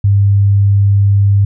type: tone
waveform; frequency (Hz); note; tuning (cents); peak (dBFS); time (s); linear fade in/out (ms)
sine; 100; G2; +35; -6; 0.04-1.45; 5
effects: none